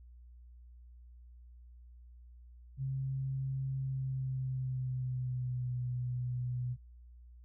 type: tone with pitch glide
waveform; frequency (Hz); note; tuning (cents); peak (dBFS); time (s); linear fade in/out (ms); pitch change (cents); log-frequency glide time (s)
sine; 133.9 to 124.21; C3 to B2; +40 to +10; -33; 2.77-6.77; 50; -130; 3.76-5.77
effects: added 60 Hz sine -52 dBFS peak until 7.44 s